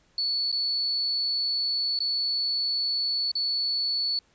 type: tone with dropouts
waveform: sine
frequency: 4435 Hz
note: C#8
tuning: in tune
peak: -24 dBFS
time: 0.18-4.19 s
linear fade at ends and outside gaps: 2 ms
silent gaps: 0.517-0.525 / 1.99-2.003 / 3.316-3.353 s
effects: pink hiss -64 dBFS RMS until 4.34 s + resampled to 16000 Hz